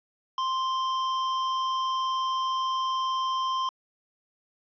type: tone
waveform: square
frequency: 1046.5 Hz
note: C6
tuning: in tune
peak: -26 dBFS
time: 0.38-3.69 s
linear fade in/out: 2 ms
effects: resampled to 11025 Hz + 10-bit